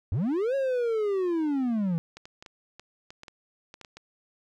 triangle linear two-way sweep, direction up then down, 77.78 to 554.4 to 160.1 Hz, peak -22 dBFS, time 0.12-1.98 s, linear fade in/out 0 ms, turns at 0.55 s
clicks, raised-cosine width 0.2 ms, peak -27 dBFS, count 12, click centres 2.17 / 2.255 / 2.425 / 2.462 / 2.796 / 3.105 / 3.234 / 3.282 / 3.741 / 3.813 / 3.848 / 3.97 s
effects none

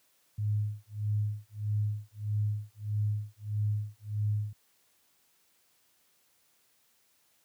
sine tone with tremolo, 105 Hz, G#2, 19 cents sharp, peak -25 dBFS, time 0.38-4.53 s, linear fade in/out 5 ms, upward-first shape sine, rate 1.6 Hz, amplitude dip 100%, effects white hiss -69 dBFS RMS until 7.44 s + high-pass 60 Hz 12 dB/octave

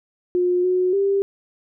sine tone with pitch steps, 358 / 365.8 / 395.5 Hz, F4 / F#4 / G4, +43 / -20 / +15 cents, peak -16 dBFS, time 0.35-1.22 s, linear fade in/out 0 ms, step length 290 ms, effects none

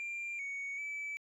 sine tone with pitch steps, 2381 / 2231 / 2304 Hz, D7 / C#7 / D7, +23 / +11 / -34 cents, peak -35 dBFS, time 0-1.17 s, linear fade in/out 0 ms, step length 390 ms, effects tanh soft clip ceiling -36 dBFS

